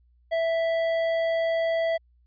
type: tone with tanh clipping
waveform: triangle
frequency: 659.3 Hz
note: E5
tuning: in tune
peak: -24 dBFS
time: 0.31-1.98 s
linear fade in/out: 20 ms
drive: 15 dB
effects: added 60 Hz sine -58 dBFS peak until 2.26 s + resampled to 11025 Hz